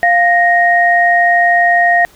sine tone pair together, 698.5 / 1866 Hz, F5 / A#6, 0 / +1 cents, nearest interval octave + perfect fourth, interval 1701 cents, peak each -10 dBFS, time 0.03-2.05 s, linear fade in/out 0 ms, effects pink hiss -45 dBFS RMS until 2.15 s

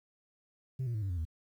sine tone with pitch steps, 130.81 / 118.58 / 107.49 / 97.43 / 88.32 / 80.06 Hz, C3 / A#2 / A2 / G2 / F2 / D#2, 0 / +30 / -40 / -10 / +20 / +50 cents, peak -29 dBFS, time 0.79-1.252 s, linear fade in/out 10 ms, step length 77 ms, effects tanh soft clip ceiling -31 dBFS + 11-bit

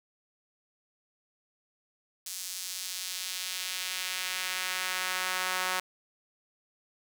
sawtooth tone with high-pass filter sweep, 184.5 Hz, F#3, 5 cents flat, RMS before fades -34 dBFS, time 2.26-5.8 s, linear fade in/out 5 ms, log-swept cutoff 6100 to 1100 Hz, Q 0.97, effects none

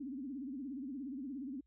sine tone with vibrato, 268.6 Hz, C4, 46 cents sharp, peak -40 dBFS, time 0-1.61 s, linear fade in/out 10 ms, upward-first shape sine, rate 17 Hz, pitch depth 160 cents each way, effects added 60 Hz sine -70 dBFS peak until 1.66 s

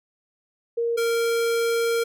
sine / square tone pair in turn, 467 / 463.5 Hz, A#4 / A#4, +3 / -10 cents, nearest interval unison, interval 13 cents, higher first, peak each -21 dBFS, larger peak neither, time 0.77-0.97 / 0.97-2.04 s, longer second, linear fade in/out 10 ms, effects none

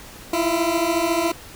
20% pulse beating tone pair, 326.9 / 340.9 Hz, E4 / F4, -14 / -42 cents, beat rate 14 Hz, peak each -18 / -16 dBFS, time 0.33-1.32 s, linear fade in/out 5 ms, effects pink hiss -41 dBFS RMS until 1.55 s

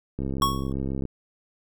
click train, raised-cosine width 3 ms, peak -17 dBFS, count 59, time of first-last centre 0.19-1.053 s, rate 67.2 Hz
square tone with exponential decay, 1106 Hz, C#6, 4 cents flat, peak -17 dBFS, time 0.42-0.72 s, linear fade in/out 1 ms, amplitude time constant 65 ms
effects none

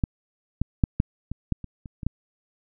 clicks, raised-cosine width 5 ms, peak -9 / -10 / -6 / -7 / -18 / -10 / -23 / -26 / -22 / -11 dBFS, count 10, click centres 0.038 / 0.616 / 0.838 / 1.001 / 1.316 / 1.523 / 1.643 / 1.858 / 2.032 / 2.066 s, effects none

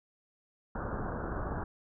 pink low-pass noise, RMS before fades -36 dBFS, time 0.75-1.64 s, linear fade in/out 2 ms, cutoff 1600 Hz, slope 96 dB/octave, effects none

